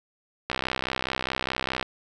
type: click train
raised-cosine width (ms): 0.3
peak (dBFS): -10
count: 87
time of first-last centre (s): 0.5-1.827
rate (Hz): 64.8
effects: none